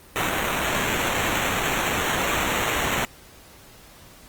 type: noise with sample-and-hold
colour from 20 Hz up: violet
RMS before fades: -24 dBFS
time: 0.16-3.05 s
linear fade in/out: 0 ms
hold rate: 4900 Hz
effects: pink hiss -48 dBFS RMS until 4.28 s + Opus 32 kbps